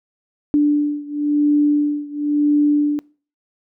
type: beating tone pair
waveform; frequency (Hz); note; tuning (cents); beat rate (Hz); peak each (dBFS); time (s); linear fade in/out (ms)
sine; 293.5 / 294.47; D4 / D4; -1 / +5; 0.97; -16 / -18; 0.54-2.99; 0
effects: noise-tail reverb RT60 0.4 s tail -24 dB re dry